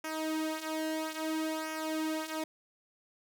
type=tone with flanger; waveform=sawtooth; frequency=315.2 Hz; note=D#4; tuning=23 cents sharp; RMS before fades=-35 dBFS; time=0.04-2.44 s; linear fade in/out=5 ms; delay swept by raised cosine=0.24 to 4.04 ms; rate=0.6 Hz; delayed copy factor=-0.7; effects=none